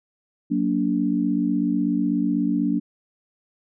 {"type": "chord", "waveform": "sine", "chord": "Gb augmented", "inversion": "none", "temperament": "equal with one note detuned", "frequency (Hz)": [185, 233.1, 289.3], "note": ["Gb3", "Bb3", "D4"], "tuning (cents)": [0, 0, -26], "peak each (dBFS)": [-25, -24, -22], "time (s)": [0.5, 2.8], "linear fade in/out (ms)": 20, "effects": []}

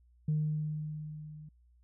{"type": "tone with level ramp", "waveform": "sine", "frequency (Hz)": 152.8, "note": "D#3", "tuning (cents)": -31, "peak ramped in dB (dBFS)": [-25, -46], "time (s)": [0.28, 1.49], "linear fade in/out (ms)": 5, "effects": ["tanh soft clip ceiling -23 dBFS", "added 60 Hz sine -61 dBFS peak until 1.83 s"]}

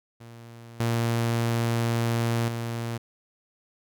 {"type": "tone with level steps", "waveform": "sawtooth", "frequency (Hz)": 116.54, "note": "A#2", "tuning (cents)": 0, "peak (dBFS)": [-39, -19, -25], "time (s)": [0.2, 2.98], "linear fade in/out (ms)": 10, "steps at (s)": [0.8, 2.48], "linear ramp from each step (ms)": 2, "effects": []}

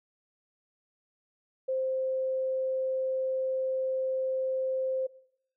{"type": "tone", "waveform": "sine", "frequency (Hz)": 523.3, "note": "C5", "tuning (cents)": 0, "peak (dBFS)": -27, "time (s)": [1.68, 5.07], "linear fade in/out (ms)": 10, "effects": ["noise-tail reverb RT60 0.7 s tail -20 dB re dry"]}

